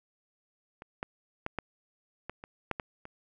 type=clicks; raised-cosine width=0.5 ms; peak=-29 / -19 / -18 / -17 / -22 / -28 / -15 / -19 / -29 dBFS; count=9; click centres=0.821 / 1.029 / 1.464 / 1.587 / 2.296 / 2.439 / 2.713 / 2.798 / 3.054 s; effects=none